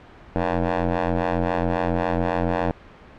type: ring-modulated tone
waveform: 10% pulse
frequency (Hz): 87.31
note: F2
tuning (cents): 0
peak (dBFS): -9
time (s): 0.36-2.71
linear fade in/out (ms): 0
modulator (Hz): 391
effects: pink hiss -45 dBFS RMS until 3.18 s + low-pass 2000 Hz 12 dB/octave